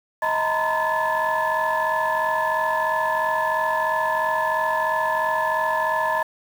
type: tone cluster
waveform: sine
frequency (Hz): 632 / 906 / 949 / 1023 / 1729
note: D#5 / A#5 / A#5 / C6 / A6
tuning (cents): +27 / -50 / +31 / -39 / -31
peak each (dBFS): -25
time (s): 0.22-6.23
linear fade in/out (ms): 5
effects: tanh soft clip ceiling -13 dBFS + 7-bit